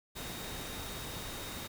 sine tone in noise, 3729 Hz, A#7, in tune, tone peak -49 dBFS, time 0.15-1.68 s, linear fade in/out 20 ms, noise pink, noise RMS -42 dBFS, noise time 0.15-1.68 s, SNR -10 dB, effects none

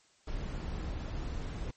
brown noise, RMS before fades -37 dBFS, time 0.27-1.71 s, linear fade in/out 5 ms, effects white hiss -66 dBFS RMS until 1.76 s + MP3 32 kbps

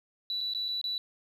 sine tone with dropouts, 3951 Hz, B7, in tune, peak -29 dBFS, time 0.3-0.98 s, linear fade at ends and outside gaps 1 ms, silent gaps 0.407-0.411 / 0.536-0.548 / 0.683-0.687 / 0.814-0.841 s, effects tanh soft clip ceiling -25 dBFS + 11-bit

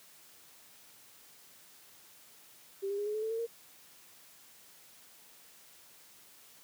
sine tone with pitch steps, 392.5 / 401.9 / 411.5 / 421.4 / 431.5 / 441.8 / 452.4 / 463.3 Hz, G4 / G4 / G#4 / G#4 / A4 / A4 / A4 / A#4, +2 / +43 / -16 / +25 / -34 / +7 / +48 / -11 cents, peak -32 dBFS, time 2.82-3.468 s, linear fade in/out 20 ms, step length 81 ms, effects white hiss -58 dBFS RMS until 6.63 s + high-pass 100 Hz 12 dB/octave

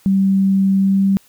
sine tone with pitch glide, 193.7 to 195.16 Hz, G3 to G3, -20 to -7 cents, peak -11 dBFS, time 0.06-1.17 s, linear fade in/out 0 ms, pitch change +13 cents, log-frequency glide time 0.77-1.05 s, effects white hiss -52 dBFS RMS until 1.28 s

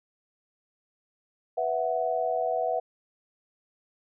sine chord, B suspended fourth, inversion none, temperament equal, 493.9 / 659.3 / 740 Hz, B4 / E5 / F#5, 0 / 0 / 0 cents, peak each -31 / -28 / -29 dBFS, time 1.57-2.8 s, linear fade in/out 10 ms, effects none

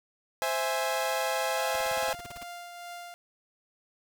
sawtooth chord, C augmented, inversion none, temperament equal, 523.3 / 659.3 / 830.6 Hz, C5 / E5 / G#5, 0 / 0 / 0 cents, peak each -28 dBFS, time 0.42-2.13 s, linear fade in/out 0 ms
sawtooth tone with tremolo, 698.5 Hz, F5, in tune, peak -35 dBFS, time 1.57-3.14 s, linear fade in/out 0 ms, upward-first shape triangle, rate 2.4 Hz, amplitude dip 40%
pink noise bursts, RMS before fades -43 dBFS, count 13, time 1.74-2.433 s, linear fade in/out 5 ms, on 21 ms, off 35 ms
effects none

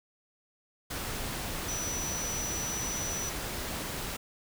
sine tone in noise, 5920 Hz, F#8, in tune, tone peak -34 dBFS, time 1.68-3.3 s, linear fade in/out 10 ms, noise pink, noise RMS -36 dBFS, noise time 0.9-4.17 s, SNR -1 dB, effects none

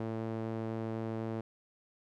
sawtooth tone with band-pass filter, 112 Hz, A2, 31 cents sharp, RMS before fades -37 dBFS, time 0-1.41 s, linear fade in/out 5 ms, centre 380 Hz, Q 0.8, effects none

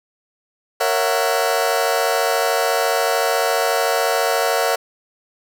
sawtooth chord, F# dominant seventh, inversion first, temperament just, 462.5 / 555 / 666 / 740 Hz, A#4 / C#5 / E5 / F#5, -14 / +2 / +18 / 0 cents, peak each -18 dBFS, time 0.8-4.76 s, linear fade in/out 10 ms, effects none

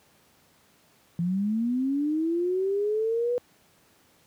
sine linear sweep, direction up, 166.9 to 493.9 Hz, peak -23 dBFS, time 1.19-3.38 s, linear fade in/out 0 ms, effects pink hiss -61 dBFS RMS until 4.26 s + high-pass 100 Hz 12 dB/octave

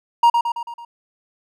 triangle tone with echo, 941 Hz, A#5, 16 cents sharp, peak -7 dBFS, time 0.23-0.3 s, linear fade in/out 5 ms, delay 110 ms, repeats 5, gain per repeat -5 dB, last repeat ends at 0.85 s, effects none

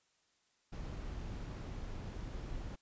brown noise, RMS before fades -43 dBFS, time 0.72-2.76 s, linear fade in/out 10 ms, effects white hiss -75 dBFS RMS until 2.81 s + resampled to 16000 Hz

